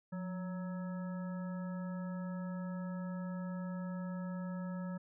harmonic tone with a mistuned harmonic, 186.4 Hz, F#3, 13 cents sharp, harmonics 1 / 3 / 5 / 7 / 9, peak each -38 / -49 / -54 / -54 / -57 dBFS, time 0.12-4.98 s, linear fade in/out 10 ms, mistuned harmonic 1, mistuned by -72 cents, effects none

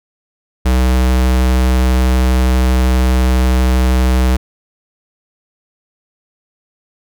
square tone, 63.4 Hz, B1, 46 cents sharp, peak -10 dBFS, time 0.65-4.37 s, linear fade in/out 10 ms, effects none

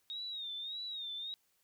sine tone with vibrato, 3729 Hz, A#7, in tune, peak -39 dBFS, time 0.1-1.34 s, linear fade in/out 0 ms, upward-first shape sine, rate 1.7 Hz, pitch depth 99 cents each way, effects white hiss -75 dBFS RMS until 1.63 s

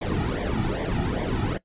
brown noise with flanger, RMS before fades -26 dBFS, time 0.01-1.58 s, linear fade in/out 10 ms, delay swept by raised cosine 0.72 to 1.92 ms, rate 2.5 Hz, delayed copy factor -0.85, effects noise-tail reverb RT60 0.1 s tail -20 dB re dry + resampled to 8000 Hz

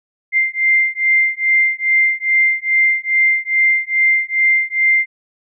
sine beating tone pair, 2093 / 2095.4 Hz, C7 / C7, 0 / +2 cents, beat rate 2.4 Hz, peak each -15 dBFS, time 0.32-5.06 s, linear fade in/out 50 ms, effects none

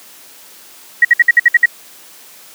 sine tone bursts, 1905 Hz, A#6, 37 cents sharp, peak -3 dBFS, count 8, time 1.02-1.658 s, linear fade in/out 5 ms, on 29 ms, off 58 ms, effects white hiss -40 dBFS RMS until 2.54 s + high-pass 200 Hz 12 dB/octave

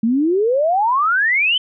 sine exponential sweep, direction up, 216.2 to 3116 Hz, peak -13 dBFS, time 0.03-1.58 s, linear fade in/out 5 ms, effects none

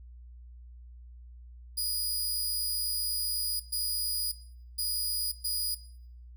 15% pulse tone bursts at uneven times, 4922 Hz, D#8, 20 cents flat, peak -22 dBFS, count 4, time 1.77-3.6 / 3.72-4.32 / 4.78-5.32 / 5.44-5.75 s, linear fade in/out 10 ms, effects noise-tail reverb RT60 0.6 s tail -17 dB re dry + added 60 Hz sine -46 dBFS peak until 6.36 s

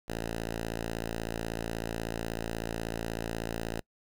5% pulse tone, 56.3 Hz, A1, 40 cents sharp, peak -22 dBFS, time 0.08-3.81 s, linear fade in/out 5 ms, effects noise-tail reverb RT60 0.1 s tail -26 dB re dry

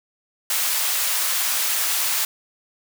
white high-pass noise, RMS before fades -22 dBFS, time 0.5-2.25 s, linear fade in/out 2 ms, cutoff 820 Hz, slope 12 dB/octave, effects none

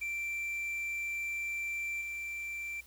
triangle tone with level steps, 2349 Hz, D7, in tune, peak -32 / -35 dBFS, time 0.01-2.81 s, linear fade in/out 10 ms, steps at 2.01 s, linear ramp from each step 5 ms, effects added 60 Hz sine -59 dBFS peak until 2.86 s + white hiss -59 dBFS RMS until 2.86 s

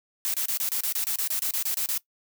blue noise bursts, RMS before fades -27 dBFS, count 15, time 0.25-1.977 s, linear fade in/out 0 ms, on 89 ms, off 28 ms, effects noise-tail reverb RT60 0.1 s tail -19 dB re dry

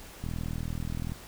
click train, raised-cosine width 5 ms, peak -22 dBFS, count 37, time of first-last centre 0.24-1.12 s, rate 40.9 Hz, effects added 50 Hz sine -57 dBFS peak until 1.27 s + pink hiss -48 dBFS RMS until 1.27 s

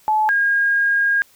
sine tone pair in turn, 861 / 1625.4 Hz, A5 / G#6, -38 / -38 cents, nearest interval major seventh, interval 1100 cents, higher second, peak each -14 dBFS, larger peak neither, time 0.08-0.29 / 0.29-1.22 s, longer second, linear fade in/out 0 ms, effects white hiss -53 dBFS RMS until 1.35 s

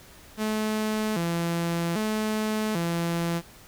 sawtooth tone with vibrato, 191.2 Hz, G3, 43 cents flat, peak -21 dBFS, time 0.37-3.42 s, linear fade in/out 50 ms, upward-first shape square, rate 0.63 Hz, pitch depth 210 cents each way, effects pink hiss -50 dBFS RMS until 3.67 s

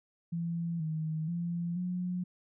sine tone with pitch steps, 168.8 / 157.5 / 171.5 / 179.9 Hz, E3 / D#3 / F3 / F#3, +41 / +21 / -31 / -48 cents, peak -31 dBFS, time 0.32-2.24 s, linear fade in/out 10 ms, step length 480 ms, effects none

